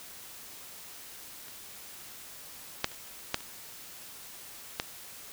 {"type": "clicks", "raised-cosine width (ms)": 0.2, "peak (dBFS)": [-29, -8, -30, -9, -28, -11], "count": 6, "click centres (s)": [1.483, 2.844, 2.917, 3.344, 3.406, 4.799], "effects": ["white hiss -47 dBFS RMS until 5.32 s"]}